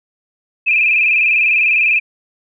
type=tone with vibrato; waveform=sine; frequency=2489 Hz; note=D#7; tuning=in tune; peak=-10 dBFS; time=0.66-2 s; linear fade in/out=20 ms; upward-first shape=square; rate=20 Hz; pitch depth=67 cents each way; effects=none